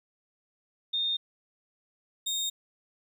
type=tone pair in turn; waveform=sine / 30% pulse; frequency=3658 / 3690 Hz; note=A#7 / A#7; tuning=-33 / -18 cents; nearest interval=unison; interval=15 cents; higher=second; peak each=-26 dBFS; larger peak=neither; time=0.93-1.17 / 2.26-2.5 s; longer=neither; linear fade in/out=10 ms; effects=11-bit